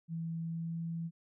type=tone with pitch glide; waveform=sine; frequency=164.8 to 166.23 Hz; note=E3 to E3; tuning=0 to +15 cents; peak=-35 dBFS; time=0.08-1.11 s; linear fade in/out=50 ms; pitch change=+15 cents; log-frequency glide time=0.4-0.8 s; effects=none